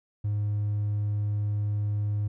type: tone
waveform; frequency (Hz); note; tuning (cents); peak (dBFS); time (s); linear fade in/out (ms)
triangle; 103.83; G#2; 0; -22; 0.24-2.28; 10
effects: tanh soft clip ceiling -20 dBFS